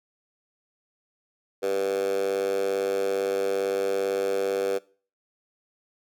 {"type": "tone with high-pass filter", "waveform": "10% pulse", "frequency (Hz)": 97.7, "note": "G2", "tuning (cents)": -5, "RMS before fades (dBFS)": -26, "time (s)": [1.62, 4.79], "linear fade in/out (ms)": 20, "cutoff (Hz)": 450, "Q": 5.9, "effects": ["noise-tail reverb RT60 0.4 s tail -21 dB re dry"]}